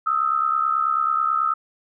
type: tone pair together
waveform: sine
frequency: 1254 / 1323.2 Hz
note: D#6 / E6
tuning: +13 / +6 cents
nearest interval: minor second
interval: 93 cents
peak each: -21 dBFS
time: 0.06-1.54 s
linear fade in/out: 10 ms
effects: none